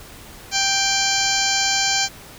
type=harmonic tone with a mistuned harmonic; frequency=785 Hz; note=G5; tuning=2 cents sharp; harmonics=1 / 2 / 3 / 4 / 5 / 6 / 7 / 8 / 9; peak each=-26 / -26 / -26 / -26 / -26 / -26 / -26 / -26 / -26 dBFS; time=0.51-2.09 s; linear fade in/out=50 ms; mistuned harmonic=5; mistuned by=+89 cents; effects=pink hiss -41 dBFS RMS until 2.38 s